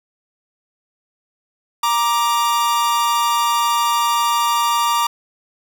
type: tone pair together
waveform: 45% pulse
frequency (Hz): 940 / 1178.2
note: A#5 / D6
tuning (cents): +14 / +5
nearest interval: major third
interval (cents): 391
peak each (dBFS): -18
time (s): 1.83-5.07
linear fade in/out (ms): 5
effects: none